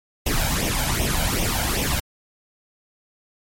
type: noise with flanger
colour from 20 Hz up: pink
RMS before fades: -22 dBFS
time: 0.26-2 s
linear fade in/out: 5 ms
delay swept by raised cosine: 0.33 to 1.33 ms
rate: 2.6 Hz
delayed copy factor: +0.7
effects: MP3 64 kbps